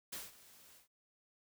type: noise with ADSR envelope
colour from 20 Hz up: white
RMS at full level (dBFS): -43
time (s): 0.12-0.88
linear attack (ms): 10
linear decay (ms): 180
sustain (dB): -18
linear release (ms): 120
effects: none